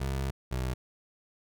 25% pulse tone pair in turn, 67.2 / 63.65 Hz, C2 / C2, +47 / -47 cents, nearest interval minor second, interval 94 cents, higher first, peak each -26 dBFS, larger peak neither, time 0-0.31 / 0.51-0.74 s, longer first, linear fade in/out 10 ms, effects none

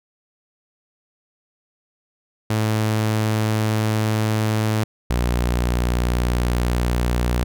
sawtooth tone pair in turn, 108.7 / 60.34 Hz, A2 / B1, -21 / -40 cents, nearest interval minor seventh, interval 1019 cents, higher first, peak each -14 dBFS, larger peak neither, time 2.5-4.84 / 5.1-7.44 s, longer neither, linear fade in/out 5 ms, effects none

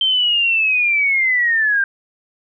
sine linear sweep, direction down, 3136 to 1572 Hz, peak -13 dBFS, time 0.01-1.84 s, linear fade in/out 2 ms, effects none

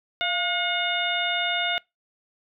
harmonic tone with a mistuned harmonic, 720 Hz, F#5, 47 cents flat, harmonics 1 / 2 / 3 / 4 / 5, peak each -29 / -29 / -29 / -29 / -29 dBFS, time 0.21-1.78 s, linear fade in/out 0 ms, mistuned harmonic 1, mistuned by -63 cents, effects noise-tail reverb RT60 0.2 s tail -24 dB re dry

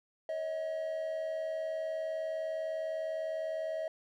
triangle tone pair together, 558.1 / 638 Hz, C#5 / D#5, +12 / +43 cents, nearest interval major second, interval 231 cents, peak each -40 / -32 dBFS, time 0.29-3.88 s, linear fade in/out 2 ms, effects none

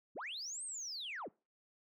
sine linear two-way sweep, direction up then down, 103.83 to 8710 to 103.83 Hz, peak -40 dBFS, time 0.15-1.29 s, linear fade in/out 20 ms, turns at 0.64 s, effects noise-tail reverb RT60 0.3 s tail -24 dB re dry + tanh soft clip ceiling -37 dBFS

